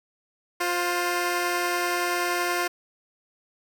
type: tone pair together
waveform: 10% pulse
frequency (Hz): 352.3 / 523.2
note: F4 / C5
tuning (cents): +15 / 0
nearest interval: perfect fifth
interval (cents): 685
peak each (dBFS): -16 / -24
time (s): 0.6-2.68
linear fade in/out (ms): 10
effects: none